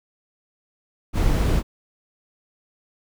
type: noise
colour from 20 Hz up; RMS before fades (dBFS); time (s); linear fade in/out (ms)
brown; -19; 1.13-1.63; 50
effects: none

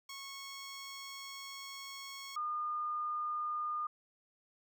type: tone pair in turn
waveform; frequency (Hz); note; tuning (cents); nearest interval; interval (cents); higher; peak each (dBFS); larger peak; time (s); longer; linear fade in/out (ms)
10% pulse / sine; 1099 / 1216.4; C#6 / D#6; -15 / -40; major second; 175; second; -36 / -34; second; 0.09-2.36 / 2.36-3.87; first; 5
effects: none

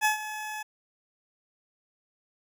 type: tone with ADSR envelope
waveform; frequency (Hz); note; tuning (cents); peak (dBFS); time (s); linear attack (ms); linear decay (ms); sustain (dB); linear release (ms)
20% pulse; 855; A5; -50; -15; 0.01-0.63; 40; 120; -14; 10
effects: none

